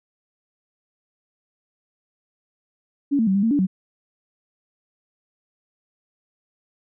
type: tone with pitch steps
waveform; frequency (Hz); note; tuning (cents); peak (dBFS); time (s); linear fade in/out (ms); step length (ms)
sine; 282.8 / 224.6 / 191.4 / 198.8 / 226.6 / 288.5 / 188.1; C#4 / A3 / G3 / G3 / A#3 / D4 / F#3; +35 / +36 / -41 / +25 / -49 / -31 / +29; -16; 3.11-3.67; 20; 80
effects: none